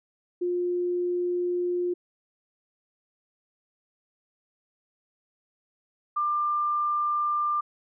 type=tone pair in turn; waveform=sine; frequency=354.5 / 1192.4 Hz; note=F4 / D6; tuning=+26 / +26 cents; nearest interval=octave + major sixth; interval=2100 cents; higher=second; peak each=-24 / -23 dBFS; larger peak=second; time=0.41-1.94 / 6.16-7.61 s; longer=first; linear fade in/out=10 ms; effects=none